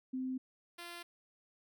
sine / 5% pulse tone pair in turn, 258.7 / 345.3 Hz, C4 / F4, -19 / -20 cents, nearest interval perfect fourth, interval 499 cents, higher second, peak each -35 / -34 dBFS, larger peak second, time 0.13-0.38 / 0.78-1.03 s, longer neither, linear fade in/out 10 ms, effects none

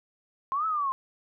sine exponential two-way sweep, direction up then down, 1046.5 to 1318.5 to 1046.5 Hz, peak -25 dBFS, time 0.52-0.92 s, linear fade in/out 0 ms, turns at 0.66 s, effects none

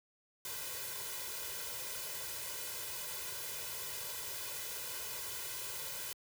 white noise with comb filter, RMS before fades -42 dBFS, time 0.45-6.13 s, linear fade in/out 2 ms, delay 2 ms, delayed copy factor +1, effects high-pass 60 Hz 12 dB/octave

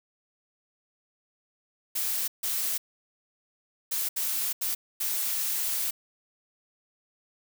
blue noise bursts at uneven times, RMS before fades -29 dBFS, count 6, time 1.95-2.28 / 2.43-2.78 / 3.91-4.09 / 4.16-4.53 / 4.61-4.75 / 5-5.91 s, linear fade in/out 10 ms, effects none

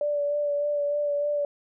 sine tone with vibrato, 582 Hz, D5, 16 cents flat, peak -23 dBFS, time 0.01-1.45 s, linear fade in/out 2 ms, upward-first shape sine, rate 3.3 Hz, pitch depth 19 cents each way, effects none

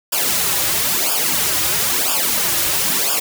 white noise with flanger, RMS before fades -18 dBFS, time 0.12-3.2 s, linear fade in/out 10 ms, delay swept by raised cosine 0.49 to 4.59 ms, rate 1 Hz, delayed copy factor -0.9, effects none

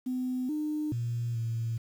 sine tone with pitch steps, 253.8 / 303.2 / 118.3 / 114.8 Hz, B3 / D#4 / A#2 / A#2, +47 / -45 / +26 / -26 cents, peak -28 dBFS, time 0.06-1.78 s, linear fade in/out 10 ms, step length 430 ms, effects tanh soft clip ceiling -24 dBFS + 9-bit

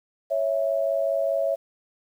sine tone pair together, 554.4 / 659.3 Hz, C#5 / E5, 0 / 0 cents, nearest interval minor third, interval 300 cents, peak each -24 dBFS, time 0.3-1.56 s, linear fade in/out 20 ms, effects 9-bit

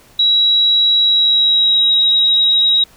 sine tone with pitch glide, 3880 to 3822 Hz, B7 to A#7, -31 to +43 cents, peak -9 dBFS, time 0.19-2.84 s, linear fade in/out 5 ms, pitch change -26 cents, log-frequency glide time 1.01-1.9 s, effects pink hiss -47 dBFS RMS until 2.96 s

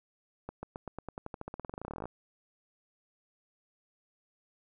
accelerating click train, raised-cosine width 1 ms, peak -25 dBFS, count 28, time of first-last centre 0.49-2.056 s, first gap 140 ms, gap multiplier 0.92, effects none

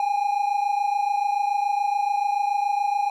triangle tone pair together, 808 / 835 Hz, G#5 / G#5, -48 / +9 cents, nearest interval minor second, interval 57 cents, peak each -20 / -24 dBFS, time 0-3.1 s, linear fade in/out 2 ms, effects none

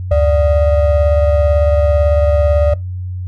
triangle ring-modulated tone, 330 Hz, E4, 2 cents sharp, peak -4 dBFS, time 0.11-2.74 s, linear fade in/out 5 ms, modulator 257 Hz, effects noise-tail reverb RT60 0.2 s tail -22 dB re dry + added 91 Hz sine -20 dBFS peak until 3.27 s

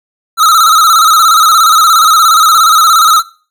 square tone with vibrato, 1300 Hz, E6, 24 cents flat, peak -4 dBFS, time 0.37-3.23 s, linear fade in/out 50 ms, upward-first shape square, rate 17 Hz, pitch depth 63 cents each way, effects noise-tail reverb RT60 0.4 s tail -21 dB re dry

